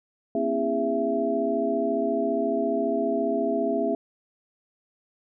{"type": "tone cluster", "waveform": "sine", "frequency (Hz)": [235.5, 270.1, 329.9, 407.7, 668], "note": ["A#3", "C#4", "E4", "G#4", "E5"], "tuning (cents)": [18, -45, 1, -32, 23], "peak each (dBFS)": [-31, -29, -32, -28, -26], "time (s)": [0.35, 3.95], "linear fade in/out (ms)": 2, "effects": []}